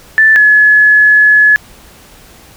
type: tone pair in turn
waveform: sine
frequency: 1760 / 1704 Hz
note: A6 / G#6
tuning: 0 / +44 cents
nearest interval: minor second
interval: 56 cents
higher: first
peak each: -3 dBFS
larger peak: neither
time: 0.18-0.36 / 0.36-1.56 s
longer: second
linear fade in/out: 0 ms
effects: pink hiss -39 dBFS RMS until 2.56 s